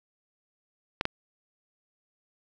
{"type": "clicks", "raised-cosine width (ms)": 0.3, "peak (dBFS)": -10, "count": 2, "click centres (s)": [1.011, 1.054], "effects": []}